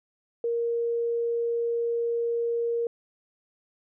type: tone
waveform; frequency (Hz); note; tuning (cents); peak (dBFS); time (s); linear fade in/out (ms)
sine; 468; A#4; +7; -24; 0.44-2.87; 2
effects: none